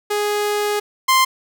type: tone pair in turn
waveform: sawtooth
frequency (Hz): 415.3 / 1046.5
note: G#4 / C6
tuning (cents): 0 / 0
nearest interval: octave + major third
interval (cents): 1600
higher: second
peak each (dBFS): -14 / -8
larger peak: second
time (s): 0.1-0.8 / 1.08-1.25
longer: first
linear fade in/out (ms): 10
effects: none